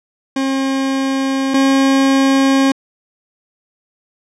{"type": "tone pair in turn", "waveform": "40% pulse", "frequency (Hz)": [268.9, 270.3], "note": ["C4", "C#4"], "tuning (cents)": [47, -44], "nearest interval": "unison", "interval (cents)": 9, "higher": "second", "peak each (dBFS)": [-14, -9], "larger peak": "second", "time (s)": [[0.36, 1.54], [1.54, 2.72]], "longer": "neither", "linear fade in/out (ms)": 5, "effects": ["low-pass 7000 Hz 12 dB/octave"]}